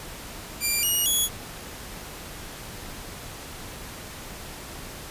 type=tone with pitch steps; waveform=5% pulse; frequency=2377 / 2879 / 3361 Hz; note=D7 / F#7 / G#7; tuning=+20 / -48 / +20 cents; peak=-13 dBFS; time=0.6-1.29 s; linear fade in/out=50 ms; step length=230 ms; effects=pink hiss -39 dBFS RMS until 5.1 s + resampled to 32000 Hz